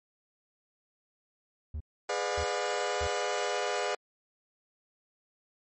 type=tone bursts; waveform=triangle; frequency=76 Hz; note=D#2; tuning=40 cents flat; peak=-31 dBFS; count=3; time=1.74-3.072 s; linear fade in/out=5 ms; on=64 ms; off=570 ms
type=chord; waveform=sawtooth; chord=G# diminished seventh; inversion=none; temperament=just; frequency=415.3 / 498.4 / 598 / 717.6 Hz; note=G#4 / B4 / D5 / F5; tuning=0 / +16 / +31 / +47 cents; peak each=-31 dBFS; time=2.09-3.95 s; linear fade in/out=5 ms
effects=MP3 32 kbps